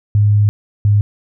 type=tone pair in turn; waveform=sine; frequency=103.83 / 103.17 Hz; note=G#2 / G#2; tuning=0 / -11 cents; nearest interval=unison; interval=11 cents; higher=first; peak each=-8 dBFS; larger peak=neither; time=0.15-0.49 / 0.85-1.01 s; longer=first; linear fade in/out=0 ms; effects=none